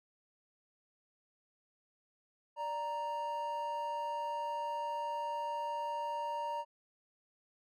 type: tone pair together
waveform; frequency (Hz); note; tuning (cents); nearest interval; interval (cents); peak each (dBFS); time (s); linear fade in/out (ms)
triangle; 587.3 / 932.3; D5 / A#5; 0 / 0; minor sixth; 800; -40 / -34; 2.56-6.65; 50
effects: none